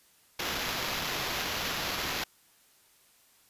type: noise with sample-and-hold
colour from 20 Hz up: white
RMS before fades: -33 dBFS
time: 0.39-2.24 s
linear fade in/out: 5 ms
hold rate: 8820 Hz
effects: white hiss -63 dBFS RMS until 3.49 s + resampled to 32000 Hz